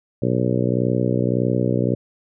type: harmonic tone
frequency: 61.74 Hz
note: B1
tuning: in tune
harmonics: 2 / 3 / 4 / 5 / 6 / 7 / 8 / 9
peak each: -22 / -24 / -25 / -26 / -27 / -27 / -28 / -29 dBFS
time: 0.22-1.95 s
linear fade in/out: 5 ms
effects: none